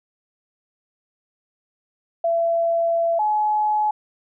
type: tone pair in turn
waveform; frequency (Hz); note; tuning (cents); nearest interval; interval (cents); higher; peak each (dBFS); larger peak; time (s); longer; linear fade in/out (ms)
sine; 672 / 848.7; E5 / G#5; +33 / +37; major third; 404; second; -17; neither; 2.24-3.19 / 3.19-3.91; first; 5
effects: none